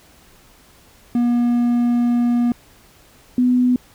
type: tone pair in turn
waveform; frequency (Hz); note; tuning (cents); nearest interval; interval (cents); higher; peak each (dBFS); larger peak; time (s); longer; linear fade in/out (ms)
triangle / sine; 240 / 248.9; B3 / B3; -49 / +14; minor second; 63; second; -12; neither; 1.15-2.52 / 3.38-3.76; first; 2
effects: pink hiss -50 dBFS RMS until 3.94 s